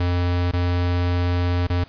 square tone with dropouts, 88.4 Hz, F2, 22 cents sharp, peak -19 dBFS, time 0-1.84 s, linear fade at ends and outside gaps 5 ms, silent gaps 0.513-0.534 / 1.67-1.699 s, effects pink hiss -48 dBFS RMS until 1.88 s + resampled to 11025 Hz

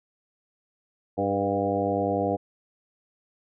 harmonic tone with a mistuned harmonic, 100 Hz, G2, 35 cents sharp, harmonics 1 / 2 / 3 / 4 / 5 / 6 / 7 / 8, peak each -34 / -32 / -30 / -33 / -28 / -32 / -29 / -34 dBFS, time 1.17-2.37 s, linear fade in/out 20 ms, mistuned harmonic 5, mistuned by -31 cents, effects none

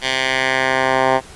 10% pulse tone with band-pass filter sweep, 131.3 Hz, C3, 6 cents sharp, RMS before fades -17 dBFS, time 0.01-1.21 s, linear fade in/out 50 ms, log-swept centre 3100 to 940 Hz, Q 1.4, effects pink hiss -40 dBFS RMS until 1.35 s + resampled to 24000 Hz

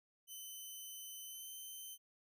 5% pulse tone with pitch glide, 3040 to 3077 Hz, F#7 to G7, +46 to -33 cents, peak -40 dBFS, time 0.27-1.98 s, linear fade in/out 50 ms, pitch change +21 cents, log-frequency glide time 1.24-1.49 s, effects none

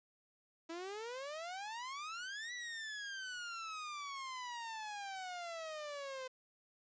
sawtooth exponential two-way sweep, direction up then down, 323 to 1975.5 to 510 Hz, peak -39 dBFS, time 0.69-6.28 s, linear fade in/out 10 ms, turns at 2.53 s, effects resampled to 16000 Hz + 11-bit

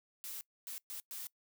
blue noise bursts at uneven times, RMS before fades -44 dBFS, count 4, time 0.24-0.41 / 0.67-0.78 / 0.9-1 / 1.11-1.27 s, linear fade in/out 0 ms, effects noise-tail reverb RT60 0.1 s tail -22 dB re dry

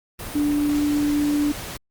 sine tone in noise, 292.9 Hz, D4, 5 cents flat, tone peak -18 dBFS, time 0.35-1.52 s, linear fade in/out 5 ms, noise pink, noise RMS -33 dBFS, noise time 0.19-1.77 s, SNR +12 dB, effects Opus 32 kbps

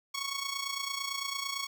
10% pulse tone with amplitude modulation, 1108.7 Hz, C#6, in tune, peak -22 dBFS, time 0.14-1.67 s, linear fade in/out 10 ms, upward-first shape sine, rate 28.9 Hz, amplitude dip 65%, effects none

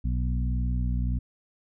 harmonic tone with a mistuned harmonic, 61 Hz, B1, 21 cents flat, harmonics 1 / 2 / 3 / 4, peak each -25 / -31 / -35 / -37 dBFS, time 0.04-1.19 s, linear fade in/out 10 ms, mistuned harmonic 1, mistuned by -31 cents, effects none

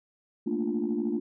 sine chord, Bb major seventh, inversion third, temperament equal, 220 / 233.1 / 293.7 / 349.2 Hz, A3 / Bb3 / D4 / F4, 0 / 0 / 0 / 0 cents, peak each -31 dBFS, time 0.46-1.2 s, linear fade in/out 10 ms, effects tanh soft clip ceiling -19 dBFS

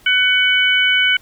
harmonic tone, 750 Hz, F#5, 23 cents sharp, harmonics 2 / 3 / 4, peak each -16 / -16 / -16 dBFS, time 0.06-1.17 s, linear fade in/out 5 ms, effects pink hiss -49 dBFS RMS until 1.21 s

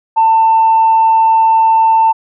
sine tone, 894 Hz, A5, 27 cents sharp, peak -5 dBFS, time 0.16-2.13 s, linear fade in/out 20 ms, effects tanh soft clip ceiling -2 dBFS

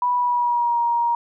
sine tone with pitch glide, 982 to 943.1 Hz, B5 to A#5, -10 to +20 cents, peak -17 dBFS, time 0.02-1.15 s, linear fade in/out 2 ms, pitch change -70 cents, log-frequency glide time 0.15-0.79 s, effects none

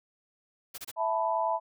white noise bursts, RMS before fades -40 dBFS, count 3, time 0.74-0.915 s, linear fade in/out 10 ms, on 41 ms, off 26 ms
sine chord, E suspended fourth, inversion none, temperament just, 659.3 / 879 / 988.9 Hz, E5 / A5 / B5, 0 / -2 / +2 cents, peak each -30 dBFS, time 0.96-1.6 s, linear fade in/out 50 ms
effects none

